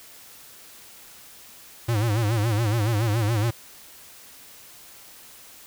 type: tone with vibrato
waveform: square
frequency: 110 Hz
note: A2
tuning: in tune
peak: -21 dBFS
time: 1.88-3.51 s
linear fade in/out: 10 ms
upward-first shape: sine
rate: 7.1 Hz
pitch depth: 140 cents each way
effects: white hiss -47 dBFS RMS until 5.66 s